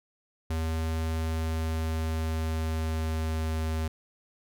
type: tone with pitch glide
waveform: square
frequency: 80.5 to 79.62 Hz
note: E2 to D#2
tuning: -41 to +40 cents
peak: -28 dBFS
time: 0.5-3.88 s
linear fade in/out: 5 ms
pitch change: -19 cents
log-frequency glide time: 1.24-3.57 s
effects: none